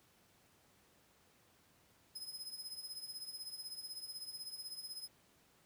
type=tone with tremolo; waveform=sawtooth; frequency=5080 Hz; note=D#8; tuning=35 cents sharp; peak=-39 dBFS; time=2.15-5.08 s; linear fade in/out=10 ms; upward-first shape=triangle; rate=16 Hz; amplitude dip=80%; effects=pink hiss -69 dBFS RMS until 5.65 s + high-pass 80 Hz 12 dB/octave